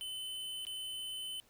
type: tone with dropouts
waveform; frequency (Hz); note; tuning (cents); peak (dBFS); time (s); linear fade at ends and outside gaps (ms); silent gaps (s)
square; 3039; F#7; +46; -40; 0.01-1.4; 0; 0.651-0.668
effects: pink hiss -67 dBFS RMS until 1.49 s